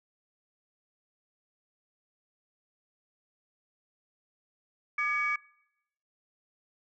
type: tone cluster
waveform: sine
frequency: 1203 / 1682 / 2262 Hz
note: D6 / G#6 / C#7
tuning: +41 / +22 / +34 cents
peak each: -32 / -35 / -28 dBFS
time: 4.98-5.36 s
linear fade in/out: 5 ms
effects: noise-tail reverb RT60 0.8 s tail -22 dB re dry + tanh soft clip ceiling -19 dBFS